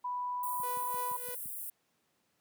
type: tone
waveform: sine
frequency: 987.8 Hz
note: B5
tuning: in tune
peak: -33 dBFS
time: 0.04-1.17 s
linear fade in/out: 10 ms
type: high-pass noise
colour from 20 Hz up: white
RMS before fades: -41 dBFS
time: 0.43-1.7 s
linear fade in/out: 5 ms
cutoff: 9000 Hz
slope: 48 dB/octave
type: click train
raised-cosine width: 5 ms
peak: -38 dBFS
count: 6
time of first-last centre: 0.6-1.458 s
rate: 5.83 Hz
type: tone with tremolo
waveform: sawtooth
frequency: 493.9 Hz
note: B4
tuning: in tune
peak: -38 dBFS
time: 0.63-1.35 s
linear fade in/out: 5 ms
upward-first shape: sine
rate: 3.3 Hz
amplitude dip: 70%
effects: pink hiss -75 dBFS RMS until 2.4 s + high-pass 150 Hz 12 dB/octave